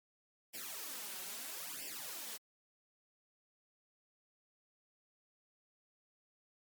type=noise with flanger; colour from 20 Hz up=white; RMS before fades=-45 dBFS; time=0.53-2.38 s; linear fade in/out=20 ms; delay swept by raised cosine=0.38 to 5.38 ms; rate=0.76 Hz; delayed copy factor=+0.95; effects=high-pass 200 Hz 12 dB/octave + MP3 96 kbps